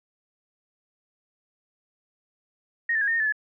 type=tone with pitch steps; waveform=sine; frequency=1864 / 1768 / 1646 / 1825 / 1841 / 1744 / 1713 Hz; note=A#6 / A6 / G#6 / A#6 / A#6 / A6 / A6; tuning=-1 / +8 / -16 / -37 / -22 / -16 / -47 cents; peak=-21 dBFS; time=2.89-3.324 s; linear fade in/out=5 ms; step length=62 ms; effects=none